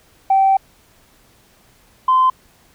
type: tone pair in turn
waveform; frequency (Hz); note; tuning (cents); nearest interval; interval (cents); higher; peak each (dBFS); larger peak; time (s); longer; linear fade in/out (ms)
sine; 775 / 1032.6; G5 / C6; -20 / -23; perfect fourth; 497; second; -9; neither; 0.3-0.57 / 2.08-2.3; first; 5
effects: tanh soft clip ceiling -6 dBFS + pink hiss -53 dBFS RMS until 2.74 s